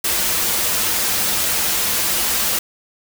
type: noise with comb filter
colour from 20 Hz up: white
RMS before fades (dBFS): -19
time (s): 0.04-2.59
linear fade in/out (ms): 5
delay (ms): 7.3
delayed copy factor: -0.5
effects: none